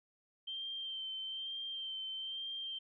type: tone with vibrato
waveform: sine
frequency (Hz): 3136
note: G7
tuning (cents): 0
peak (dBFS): -39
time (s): 0.47-2.79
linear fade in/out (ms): 10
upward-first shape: sine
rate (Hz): 1.1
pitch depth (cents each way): 24
effects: none